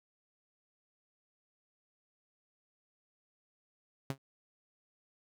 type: tone with exponential decay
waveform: sawtooth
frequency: 135.8 Hz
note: C#3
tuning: 35 cents flat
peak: -27 dBFS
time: 4.1-4.18 s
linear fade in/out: 2 ms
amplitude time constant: 16 ms
effects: none